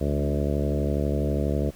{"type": "harmonic tone with a mistuned harmonic", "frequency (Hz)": 72.2, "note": "D2", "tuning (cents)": -29, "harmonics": [1, 2, 3, 4, 5, 6, 7, 8, 9], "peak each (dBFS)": [-26, -29, -31, -32, -33, -34, -34, -35, -36], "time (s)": [0, 1.71], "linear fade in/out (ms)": 20, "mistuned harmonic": 3, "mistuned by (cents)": -16, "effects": ["pink hiss -51 dBFS RMS until 1.75 s"]}